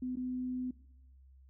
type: tone with dropouts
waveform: sine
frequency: 252.9 Hz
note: B3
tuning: 41 cents sharp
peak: -34 dBFS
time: 0.02-0.71 s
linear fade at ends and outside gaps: 5 ms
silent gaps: 0.157-0.169 s
effects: noise-tail reverb RT60 0.9 s tail -20 dB re dry + added 66 Hz sine -56 dBFS peak until 1.49 s